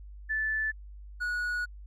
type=tone pair in turn; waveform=sine / triangle; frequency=1749 / 1459.7 Hz; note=A6 / F#6; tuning=-11 / -24 cents; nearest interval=minor third; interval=313 cents; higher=first; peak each=-27 dBFS; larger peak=neither; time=0.29-0.72 / 1.2-1.66 s; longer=second; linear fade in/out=20 ms; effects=added 50 Hz sine -43 dBFS peak until 1.86 s